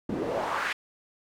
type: noise with band-pass filter sweep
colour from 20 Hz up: pink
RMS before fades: -30 dBFS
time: 0.09-0.73 s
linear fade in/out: 5 ms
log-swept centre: 250 to 2000 Hz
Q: 2.3
effects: none